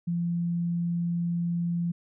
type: tone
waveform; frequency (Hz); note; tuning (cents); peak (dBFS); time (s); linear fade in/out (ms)
sine; 171.6; F3; -30; -25; 0.07-1.92; 10
effects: none